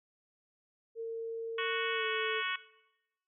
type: tone with pitch glide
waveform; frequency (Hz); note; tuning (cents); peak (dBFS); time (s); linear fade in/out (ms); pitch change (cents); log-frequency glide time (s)
sine; 455.3 to 440; A#4 to A4; -41 to 0; -35; 0.95-2.43; 50; -59; 1.93-2.05
type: harmonic tone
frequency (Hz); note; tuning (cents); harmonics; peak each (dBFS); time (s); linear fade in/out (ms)
370; F#4; 0; 3 / 4 / 5 / 6 / 7 / 8 / 9; -38 / -39 / -40 / -41 / -41 / -42 / -43; 1.58-2.56; 5
effects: noise-tail reverb RT60 0.9 s tail -17 dB re dry